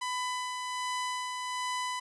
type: tone with tremolo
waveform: sawtooth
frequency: 1000 Hz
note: B5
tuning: 21 cents sharp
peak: -27 dBFS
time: 0.01-2 s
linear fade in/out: 10 ms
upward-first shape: sine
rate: 1.3 Hz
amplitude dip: 35%
effects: resampled to 24000 Hz